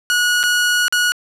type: tone with dropouts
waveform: sawtooth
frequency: 1457 Hz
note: F#6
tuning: 27 cents flat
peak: -10 dBFS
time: 0.1-1.12 s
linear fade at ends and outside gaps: 0 ms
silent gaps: 0.431-0.437 / 0.881-0.925 s
effects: low-pass 12000 Hz 12 dB/octave